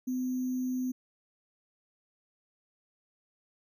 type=tone with sample-and-hold; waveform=sine; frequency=254.7 Hz; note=C4; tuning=46 cents flat; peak=-29 dBFS; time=0.07-0.92 s; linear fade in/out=10 ms; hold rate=6300 Hz; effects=none